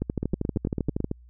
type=two click trains; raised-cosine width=3 ms; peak=-14 / -13 dBFS; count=9 / 14; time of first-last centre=0.23-1.114 / 0.02-1.044 s; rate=9.05 / 12.7 Hz; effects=added 60 Hz sine -48 dBFS peak until 1.29 s